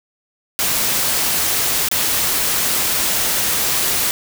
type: noise with dropouts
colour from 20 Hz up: white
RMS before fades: -18 dBFS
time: 0.59-4.11 s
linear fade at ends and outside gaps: 0 ms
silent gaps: 1.886-1.914 s
effects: none